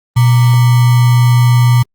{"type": "tone with sample-and-hold", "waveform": "sine", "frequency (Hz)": 122, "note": "B2", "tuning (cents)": -21, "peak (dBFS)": -5, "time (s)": [0.16, 1.83], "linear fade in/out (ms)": 10, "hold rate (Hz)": 1050, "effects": ["Opus 24 kbps"]}